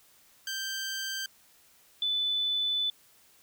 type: tone pair in turn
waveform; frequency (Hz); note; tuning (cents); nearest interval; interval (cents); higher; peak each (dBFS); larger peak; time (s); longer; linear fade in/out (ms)
15% pulse / sine; 1568 / 3496; G6 / A7; 0 / -12; octave + major second; 1388; second; -26; neither; 0.47-1.26 / 2.02-2.9; second; 2
effects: white hiss -61 dBFS RMS until 3.42 s